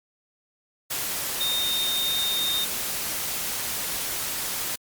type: tone in noise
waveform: sine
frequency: 3674 Hz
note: A#7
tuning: 26 cents flat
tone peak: -24 dBFS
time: 1.4-2.65 s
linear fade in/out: 10 ms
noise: white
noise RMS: -29 dBFS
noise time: 0.9-4.76 s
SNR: +2 dB
effects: Opus 48 kbps